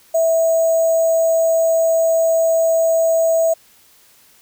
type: tone with sample-and-hold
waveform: sine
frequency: 655 Hz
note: E5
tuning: 11 cents flat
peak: -12 dBFS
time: 0.14-3.54 s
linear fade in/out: 10 ms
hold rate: 7350 Hz
effects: white hiss -51 dBFS RMS until 4.41 s